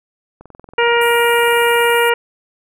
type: click train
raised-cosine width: 1 ms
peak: -24 dBFS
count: 34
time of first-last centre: 0.41-1.945 s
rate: 21.5 Hz
type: harmonic tone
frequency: 471.6 Hz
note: A#4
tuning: 20 cents sharp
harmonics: 1 / 2 / 3 / 4 / 5 / 6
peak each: -14 / -17 / -19 / -20 / -21 / -22 dBFS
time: 0.78-2.14 s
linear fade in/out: 5 ms
type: band-pass noise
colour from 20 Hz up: white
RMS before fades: -30 dBFS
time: 1.01-2.1 s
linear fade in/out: 5 ms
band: 8800 to 13000 Hz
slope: 48 dB/octave
effects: none